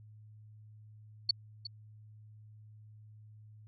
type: tone with echo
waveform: sine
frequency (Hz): 4435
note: C#8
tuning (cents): 0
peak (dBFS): -23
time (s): 1.29-1.31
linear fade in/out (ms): 5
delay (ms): 360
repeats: 1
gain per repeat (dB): -14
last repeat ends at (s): 1.67
effects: added 107 Hz sine -52 dBFS peak until 3.67 s